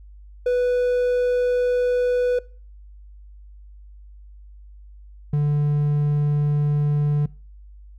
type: tone pair in turn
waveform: triangle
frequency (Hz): 493.9 / 146.84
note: B4 / D3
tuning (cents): 0 / 0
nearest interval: octave + major sixth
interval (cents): 2100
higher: first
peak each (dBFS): -15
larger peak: neither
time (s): 0.46-2.39 / 5.33-7.26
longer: neither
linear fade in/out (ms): 5
effects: noise-tail reverb RT60 0.4 s tail -23 dB re dry + added 50 Hz sine -41 dBFS peak until 7.98 s